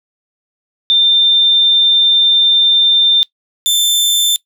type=tone pair in turn; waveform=sine / sawtooth; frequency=3590 / 3551 Hz; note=A7 / A7; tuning=+34 / +15 cents; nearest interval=unison; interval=19 cents; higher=first; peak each=-7 dBFS; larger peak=neither; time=0.9-3.23 / 3.66-4.36 s; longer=first; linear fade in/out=0 ms; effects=noise-tail reverb RT60 0.1 s tail -20 dB re dry